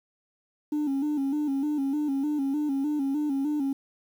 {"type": "tone with vibrato", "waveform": "sine", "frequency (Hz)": 285.8, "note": "D4", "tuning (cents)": -47, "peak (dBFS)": -22, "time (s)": [0.72, 3.73], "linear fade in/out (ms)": 5, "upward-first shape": "square", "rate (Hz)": 3.3, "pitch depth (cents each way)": 78, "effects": ["tanh soft clip ceiling -23 dBFS", "9-bit"]}